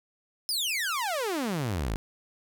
sawtooth exponential sweep, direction down, 5250 to 46.25 Hz, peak -24 dBFS, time 0.49-1.96 s, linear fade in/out 0 ms, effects none

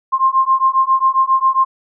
sine beating tone pair, 1055 / 1062.4 Hz, C6 / C6, +14 / +26 cents, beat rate 7.4 Hz, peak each -14 dBFS, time 0.12-1.65 s, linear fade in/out 20 ms, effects none

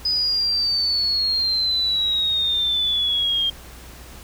sine exponential sweep, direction down, 5010 to 3200 Hz, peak -18 dBFS, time 0.05-3.5 s, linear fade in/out 5 ms, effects added 61 Hz sine -41 dBFS peak until 4.23 s + pink hiss -43 dBFS RMS until 4.23 s

